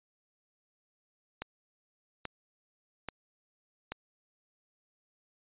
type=click train; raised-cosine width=0.3 ms; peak=-20 dBFS; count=4; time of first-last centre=1.42-3.92 s; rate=1.2 Hz; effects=resampled to 8000 Hz